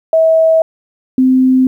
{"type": "tone pair in turn", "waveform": "sine", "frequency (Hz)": [646, 258.7], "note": ["E5", "C4"], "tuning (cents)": [-35, -19], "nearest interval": "octave + major third", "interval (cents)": 1584, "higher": "first", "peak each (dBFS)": -6, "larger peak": "neither", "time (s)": [[0.13, 0.62], [1.18, 1.67]], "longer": "neither", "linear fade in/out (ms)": 2, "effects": ["8-bit"]}